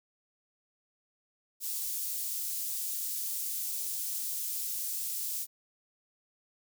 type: high-pass noise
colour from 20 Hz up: white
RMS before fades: -35 dBFS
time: 1.6-5.47 s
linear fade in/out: 50 ms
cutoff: 6500 Hz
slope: 12 dB/octave
effects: none